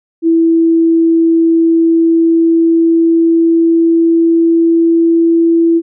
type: tone with pitch glide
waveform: sine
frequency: 329.6 to 333.2 Hz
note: E4 to E4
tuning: 0 to +19 cents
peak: -6 dBFS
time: 0.22-5.82 s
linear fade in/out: 50 ms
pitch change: +19 cents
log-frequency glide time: 1.47-5.54 s
effects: none